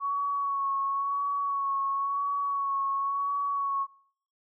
sine tone with vibrato, 1114 Hz, C#6, 8 cents sharp, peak -26 dBFS, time 0-3.87 s, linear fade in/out 50 ms, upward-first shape sine, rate 0.96 Hz, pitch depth 25 cents each way, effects noise-tail reverb RT60 0.6 s tail -22 dB re dry

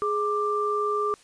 sine tone pair together, 417.9 / 1182 Hz, G#4 / D6, +11 / +11 cents, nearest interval octave + tritone, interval 1800 cents, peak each -26 / -25 dBFS, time 0.02-1.14 s, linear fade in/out 0 ms, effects white hiss -55 dBFS RMS until 1.23 s + resampled to 22050 Hz

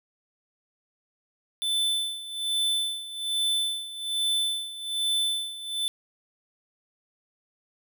square tone with tremolo, 3520 Hz, A7, in tune, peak -23 dBFS, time 1.62-5.88 s, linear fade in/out 0 ms, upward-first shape sine, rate 1.2 Hz, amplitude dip 80%, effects none

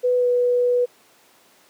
sine tone with pitch glide, 496.2 to 490.5 Hz, B4 to B4, +8 to -12 cents, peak -15 dBFS, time 0.03-0.86 s, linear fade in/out 20 ms, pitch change -20 cents, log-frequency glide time 0.17-0.27 s, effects pink hiss -54 dBFS RMS until 1.69 s + high-pass 300 Hz 12 dB/octave

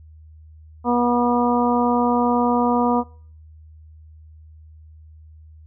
harmonic tone, 242 Hz, B3, 35 cents flat, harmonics 1 / 2 / 3 / 4 / 5, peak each -19 / -23 / -23 / -22 / -27 dBFS, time 0.84-3.04 s, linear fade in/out 50 ms, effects noise-tail reverb RT60 0.5 s tail -23 dB re dry + added 78 Hz sine -42 dBFS peak until 5.66 s

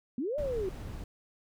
sine linear two-way sweep, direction up then down, 223.4 to 610 to 357.7 Hz, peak -30 dBFS, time 0.18-0.69 s, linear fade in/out 2 ms, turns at 0.38 s
brown noise, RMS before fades -40 dBFS, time 0.38-1.04 s, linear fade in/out 2 ms
effects none

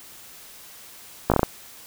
slowing click train, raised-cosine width 1 ms, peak -3 dBFS, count 6, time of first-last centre 1.3-1.432 s, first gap 17 ms, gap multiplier 1.22, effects white hiss -45 dBFS RMS until 1.86 s

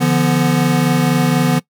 square chord, B diminished, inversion first, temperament equal with one note detuned, 146.83 / 170.92 / 246.9 Hz, D3 / F3 / B3, 0 / -37 / 0 cents, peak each -17 dBFS, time 0-1.6 s, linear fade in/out 20 ms, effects noise-tail reverb RT60 0.1 s tail -21 dB re dry

